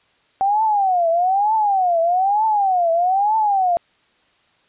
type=tone with vibrato; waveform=sine; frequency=764 Hz; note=G5; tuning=45 cents flat; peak=-14 dBFS; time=0.41-3.77 s; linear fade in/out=0 ms; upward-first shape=triangle; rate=1.1 Hz; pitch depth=270 cents each way; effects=white hiss -59 dBFS RMS until 4.68 s + resampled to 8000 Hz